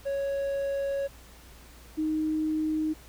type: tone pair in turn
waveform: triangle / sine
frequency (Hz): 554.4 / 311.1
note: C#5 / D#4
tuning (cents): 0 / 0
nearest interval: minor seventh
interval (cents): 1000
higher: first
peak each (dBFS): -25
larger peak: neither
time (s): 0.05-1.08 / 1.97-2.94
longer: first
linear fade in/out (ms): 20
effects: added 59 Hz sine -51 dBFS peak until 3.08 s + pink hiss -53 dBFS RMS until 3.08 s